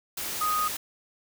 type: tone in noise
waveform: sine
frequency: 1244.5 Hz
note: D#6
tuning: in tune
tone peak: -24 dBFS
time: 0.41-0.68 s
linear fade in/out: 5 ms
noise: white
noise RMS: -33 dBFS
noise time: 0.17-0.77 s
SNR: +6 dB
effects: none